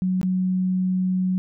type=tone with dropouts; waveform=sine; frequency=185 Hz; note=F#3; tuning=in tune; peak=-19 dBFS; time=0.02-1.38 s; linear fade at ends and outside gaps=0 ms; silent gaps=0.214-0.23 s; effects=none